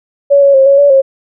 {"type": "tone with pitch steps", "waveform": "sine", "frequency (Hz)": [564, 558, 536, 555, 571, 539], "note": ["C#5", "C#5", "C5", "C#5", "D5", "C#5"], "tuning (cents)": [30, 11, 42, 2, -49, -49], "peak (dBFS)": -3, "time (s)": [0.3, 1.02], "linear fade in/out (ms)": 20, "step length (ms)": 120, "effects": []}